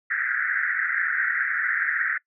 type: band-pass noise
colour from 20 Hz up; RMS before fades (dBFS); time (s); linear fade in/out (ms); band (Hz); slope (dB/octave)
white; -25; 0.1-2.18; 10; 1400 to 2000; 96
effects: noise-tail reverb RT60 0.1 s tail -22 dB re dry